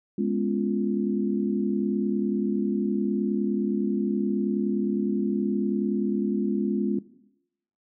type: chord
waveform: sine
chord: C# dominant seventh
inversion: second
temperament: equal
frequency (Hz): 207.7 / 246.9 / 277.2 / 349.2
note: G#3 / B3 / C#4 / E#4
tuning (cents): 0 / 0 / 0 / 0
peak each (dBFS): -25 / -30 / -31 / -29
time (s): 0.18-6.99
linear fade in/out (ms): 5
effects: noise-tail reverb RT60 0.8 s tail -17 dB re dry